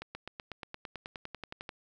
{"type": "accelerating click train", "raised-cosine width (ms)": 0.3, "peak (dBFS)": -24, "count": 17, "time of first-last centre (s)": [0.02, 1.692], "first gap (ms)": 130, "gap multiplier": 0.97, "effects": []}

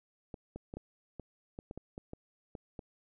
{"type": "clicks", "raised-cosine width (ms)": 2, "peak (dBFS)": -29, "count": 12, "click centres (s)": [0.342, 0.56, 0.739, 0.77, 1.197, 1.589, 1.711, 1.776, 1.979, 2.134, 2.552, 2.792], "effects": []}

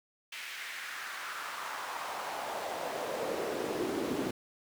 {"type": "noise with high-pass filter sweep", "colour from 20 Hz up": "brown", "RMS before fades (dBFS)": -37, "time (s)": [0.32, 4.31], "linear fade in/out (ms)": 5, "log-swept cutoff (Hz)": [2300, 280], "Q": 2.2, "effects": []}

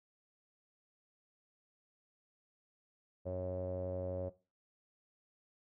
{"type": "tone with low-pass filter", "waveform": "sawtooth", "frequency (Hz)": 91.7, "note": "F#2", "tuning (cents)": -15, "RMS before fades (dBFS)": -39, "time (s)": [3.25, 4.3], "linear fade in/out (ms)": 20, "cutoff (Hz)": 560, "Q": 9.4, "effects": ["noise-tail reverb RT60 0.3 s tail -17 dB re dry"]}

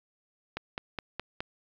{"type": "click train", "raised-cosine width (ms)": 0.3, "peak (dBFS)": -17, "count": 5, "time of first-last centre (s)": [0.57, 1.405], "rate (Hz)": 4.79, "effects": ["low-pass 5000 Hz 12 dB/octave", "9-bit"]}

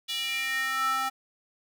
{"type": "tone with high-pass filter sweep", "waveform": "square", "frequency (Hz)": 264.4, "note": "C4", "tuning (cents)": 18, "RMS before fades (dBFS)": -29, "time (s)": [0.08, 1.1], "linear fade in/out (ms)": 20, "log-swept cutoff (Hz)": [3300, 1000], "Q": 4.7, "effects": []}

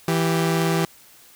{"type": "tone pair together", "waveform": "sawtooth", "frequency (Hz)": [164.81, 392], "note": ["E3", "G4"], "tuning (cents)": [0, 0], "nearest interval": "octave + minor third", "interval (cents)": 1500, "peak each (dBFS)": [-16, -20], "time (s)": [0.08, 0.85], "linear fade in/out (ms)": 2, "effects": ["white hiss -50 dBFS RMS until 1.35 s"]}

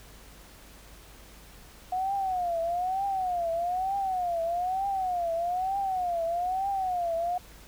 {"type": "tone with vibrato", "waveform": "sine", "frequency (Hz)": 726, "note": "F#5", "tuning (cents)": -33, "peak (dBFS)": -26, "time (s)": [1.92, 7.38], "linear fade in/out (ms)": 5, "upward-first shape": "triangle", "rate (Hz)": 1.1, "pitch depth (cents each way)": 170, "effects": ["added 50 Hz sine -52 dBFS peak until 7.67 s", "pink hiss -52 dBFS RMS until 7.67 s"]}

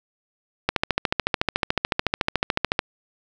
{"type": "click train", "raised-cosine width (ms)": 0.3, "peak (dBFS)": -3, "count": 30, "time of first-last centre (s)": [0.69, 2.791], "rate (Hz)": 13.8, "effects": []}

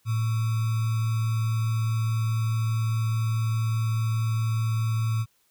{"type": "tone with sample-and-hold", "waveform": "sine", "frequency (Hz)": 111.9, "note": "A2", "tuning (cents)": 30, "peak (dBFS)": -22, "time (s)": [0.05, 5.26], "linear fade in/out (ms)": 50, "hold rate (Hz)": 1225, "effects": ["white hiss -67 dBFS RMS until 5.5 s"]}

